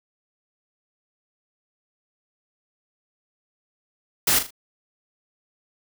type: noise with echo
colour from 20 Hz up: white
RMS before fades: -19 dBFS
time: 4.27-4.39 s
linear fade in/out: 5 ms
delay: 39 ms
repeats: 3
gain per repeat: -9 dB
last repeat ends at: 4.507 s
effects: none